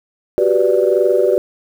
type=chord; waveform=sine; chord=G major seventh; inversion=third; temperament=equal; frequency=370 / 392 / 493.9 / 587.3 Hz; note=F#4 / G4 / B4 / D5; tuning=0 / 0 / 0 / 0 cents; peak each=-16 dBFS; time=0.38-1.38 s; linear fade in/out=0 ms; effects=tanh soft clip ceiling -1 dBFS + 7-bit